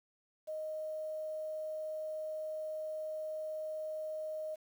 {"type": "tone with quantisation", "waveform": "sine", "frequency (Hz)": 622.3, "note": "D#5", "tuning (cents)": 0, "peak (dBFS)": -37, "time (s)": [0.47, 4.56], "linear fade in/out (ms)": 20, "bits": 10, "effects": []}